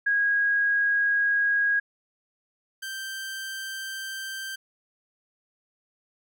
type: tone pair in turn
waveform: sine / sawtooth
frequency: 1644 / 1565.8 Hz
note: G#6 / G6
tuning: -18 / -2 cents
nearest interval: minor second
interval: 84 cents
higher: first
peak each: -20 / -29 dBFS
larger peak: first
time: 0.06-1.8 / 2.82-4.56 s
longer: neither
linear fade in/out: 10 ms
effects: none